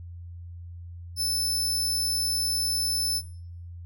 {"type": "tone", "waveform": "sawtooth", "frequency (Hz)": 5270, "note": "E8", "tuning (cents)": -1, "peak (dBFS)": -22, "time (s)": [1.16, 3.22], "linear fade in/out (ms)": 50, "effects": ["noise-tail reverb RT60 0.6 s tail -21 dB re dry", "added 86 Hz sine -38 dBFS peak until 3.85 s"]}